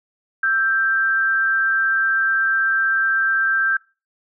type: tone pair together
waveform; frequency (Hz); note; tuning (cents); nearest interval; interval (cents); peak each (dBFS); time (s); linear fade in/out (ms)
sine; 1326.1 / 1577; E6 / G6; +10 / +10; minor third; 300; -25 / -16; 0.43-3.77; 5
effects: noise-tail reverb RT60 0.3 s tail -22 dB re dry